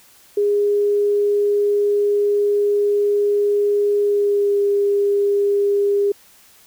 sine tone with pitch glide, 410 to 404.1 Hz, G#4 to G#4, -22 to -47 cents, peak -14 dBFS, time 0.37-6.12 s, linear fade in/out 5 ms, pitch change -25 cents, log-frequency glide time 4.01-4.59 s, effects white hiss -50 dBFS RMS until 6.66 s

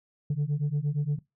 sine beating tone pair, 142 / 150.6 Hz, C#3 / D3, +42 / +44 cents, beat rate 8.6 Hz, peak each -26 / -26 dBFS, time 0.3-1.19 s, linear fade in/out 5 ms, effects noise-tail reverb RT60 0.2 s tail -21 dB re dry + tanh soft clip ceiling -22 dBFS

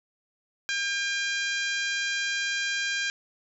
harmonic tone, 802 Hz, G5, 39 cents sharp, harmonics 2 / 3 / 4 / 5 / 6 / 7 / 8 / 9, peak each -29 / -33 / -35 / -37 / -39 / -40 / -41 / -42 dBFS, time 0.69-3.1 s, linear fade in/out 0 ms, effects none

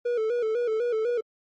triangle tone with vibrato, 460 Hz, A#4, 23 cents flat, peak -21 dBFS, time 0.05-1.21 s, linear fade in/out 10 ms, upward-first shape square, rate 4 Hz, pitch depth 83 cents each way, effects MP3 32 kbps

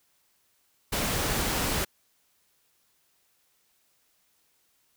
pink noise, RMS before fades -28 dBFS, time 0.92-1.85 s, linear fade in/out 10 ms, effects white hiss -69 dBFS RMS until 4.96 s

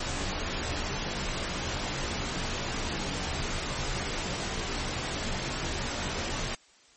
pink noise with comb filter, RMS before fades -32 dBFS, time 0-6.55 s, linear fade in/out 5 ms, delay 19 ms, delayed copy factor -0.85, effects white hiss -59 dBFS RMS until 6.96 s + MP3 32 kbps

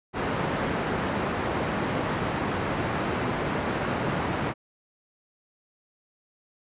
pink band-pass noise, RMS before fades -28 dBFS, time 0.13-4.54 s, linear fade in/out 50 ms, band 110 to 1800 Hz, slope 12 dB/octave, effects resampled to 8000 Hz

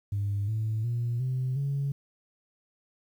sine tone with pitch steps, 101.1 / 109.62 / 118.85 / 128.86 / 139.71 Hz, G#2 / A2 / A#2 / C3 / C#3, -46 / -6 / +34 / -26 / +14 cents, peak -25 dBFS, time 0.12-1.92 s, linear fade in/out 5 ms, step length 360 ms, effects tanh soft clip ceiling -23 dBFS + 10-bit

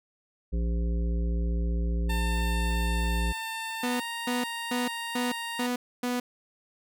harmonic tone, 57.6 Hz, A#1, 20 cents flat, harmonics 1 / 3 / 5 / 7 / 9, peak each -25 / -34 / -42 / -42 / -46 dBFS, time 0.52-3.33 s, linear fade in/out 20 ms
15% pulse tone with pitch glide, 897 to 931.3 Hz, A5 to A#5, +33 to -2 cents, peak -26 dBFS, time 2.09-5.67 s, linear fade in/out 10 ms, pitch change +65 cents, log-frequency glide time 3.86-4.04 s
sawtooth tone bursts, 246.3 Hz, B3, 5 cents flat, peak -23 dBFS, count 6, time 3.83-6.2 s, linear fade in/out 5 ms, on 170 ms, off 270 ms
effects none

